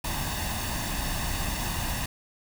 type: noise with comb filter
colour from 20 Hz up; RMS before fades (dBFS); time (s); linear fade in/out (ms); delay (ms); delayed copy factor
pink; -30; 0.04-2.06; 5; 1.1; +0.65
effects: none